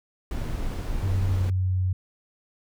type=noise; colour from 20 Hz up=brown; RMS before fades=-29 dBFS; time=0.31-1.5 s; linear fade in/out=2 ms
type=tone with pitch glide; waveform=sine; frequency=94 to 92.49 Hz; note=F#2 to F#2; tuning=+28 to 0 cents; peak=-21 dBFS; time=1.03-1.93 s; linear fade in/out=5 ms; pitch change=-28 cents; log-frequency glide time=1.24-1.78 s
effects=none

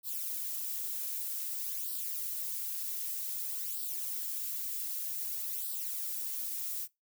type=noise with flanger; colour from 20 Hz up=violet; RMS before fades=-37 dBFS; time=0.03-6.88 s; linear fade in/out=50 ms; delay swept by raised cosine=0.22 to 3.82 ms; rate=0.53 Hz; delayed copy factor=+0.65; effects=noise-tail reverb RT60 0.2 s tail -22 dB re dry

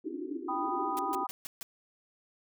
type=band-pass noise; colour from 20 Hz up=white; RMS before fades=-38 dBFS; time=0.04-1.24 s; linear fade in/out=5 ms; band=270 to 390 Hz; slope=96 dB/octave
type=chord; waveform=sine; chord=G augmented; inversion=none; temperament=equal with one note detuned; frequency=784 / 987.8 / 1240.2 Hz; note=G5 / B5 / D#6; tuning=0 / 0 / -6 cents; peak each=-35 dBFS; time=0.48-1.27 s; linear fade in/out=10 ms
type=noise bursts; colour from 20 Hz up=white; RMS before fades=-41 dBFS; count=5; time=0.97-1.63 s; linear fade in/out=0 ms; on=20 ms; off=140 ms
effects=none

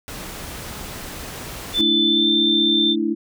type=noise; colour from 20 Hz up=pink; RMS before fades=-33 dBFS; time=0.08-1.81 s; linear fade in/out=0 ms
type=tone with pitch glide; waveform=sine; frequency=3520 to 3565 Hz; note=A7 to A7; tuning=0 to +22 cents; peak=-16 dBFS; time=1.73-2.96 s; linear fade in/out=50 ms; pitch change=+22 cents; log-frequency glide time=2.04-2.3 s
type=chord; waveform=sine; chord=A suspended fourth; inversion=none; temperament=equal; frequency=220 / 293.7 / 329.6 Hz; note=A3 / D4 / E4; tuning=0 / 0 / 0 cents; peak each=-24 / -24 / -21 dBFS; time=1.78-3.15 s; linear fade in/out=20 ms
effects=none

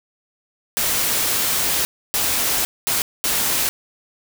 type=noise bursts at uneven times; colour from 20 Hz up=white; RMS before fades=-20 dBFS; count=4; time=0.77-1.85 / 2.14-2.65 / 2.87-3.02 / 3.24-3.69 s; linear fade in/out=0 ms; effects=none

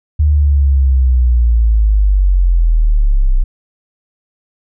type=linear sweep; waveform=sine; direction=down; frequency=75.8 to 30.56 Hz; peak=-7 dBFS; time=0.19-3.44 s; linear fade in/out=10 ms; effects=none

